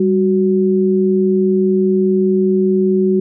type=tone pair together; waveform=sine; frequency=196.7 / 371.8 Hz; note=G3 / F#4; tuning=+6 / +8 cents; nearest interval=major seventh; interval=1102 cents; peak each=-14 / -13 dBFS; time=0-3.2 s; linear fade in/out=5 ms; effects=none